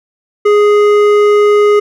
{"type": "tone with hard clipping", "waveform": "triangle", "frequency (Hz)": 415.3, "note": "G#4", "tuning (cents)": 0, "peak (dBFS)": -7, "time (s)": [0.45, 1.8], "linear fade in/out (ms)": 10, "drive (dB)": 14, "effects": []}